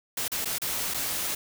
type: noise with dropouts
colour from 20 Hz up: white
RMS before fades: -30 dBFS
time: 0.17-1.35 s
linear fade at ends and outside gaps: 5 ms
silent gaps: 0.281-0.317 / 0.447-0.455 / 0.584-0.617 / 0.939-0.943 s
effects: none